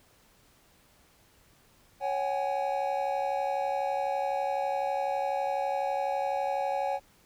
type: chord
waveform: triangle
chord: C# suspended fourth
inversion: none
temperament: equal with one note detuned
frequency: 554.4 / 758.6 / 830.6 Hz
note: C#5 / F#5 / G#5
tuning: 0 / +43 / 0 cents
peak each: -30 dBFS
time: 2-7 s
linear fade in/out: 50 ms
effects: pink hiss -62 dBFS RMS until 7.25 s